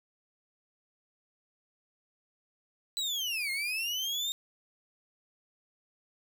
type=linear two-way sweep; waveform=35% pulse; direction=down then up; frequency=4000 to 2108 to 3703 Hz; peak=-29 dBFS; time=2.97-4.32 s; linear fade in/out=0 ms; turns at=3.51 s; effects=none